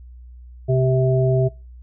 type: harmonic tone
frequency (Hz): 130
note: C3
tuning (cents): -11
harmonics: 1 / 3 / 5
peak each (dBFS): -16 / -21 / -23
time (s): 0.68-1.49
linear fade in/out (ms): 20
effects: noise-tail reverb RT60 0.3 s tail -23 dB re dry + added 61 Hz sine -38 dBFS peak until 1.82 s